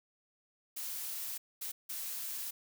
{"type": "noise bursts at uneven times", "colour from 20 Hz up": "blue", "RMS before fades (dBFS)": -40, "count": 3, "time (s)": [[0.76, 1.38], [1.61, 1.72], [1.89, 2.51]], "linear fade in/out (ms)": 10, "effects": []}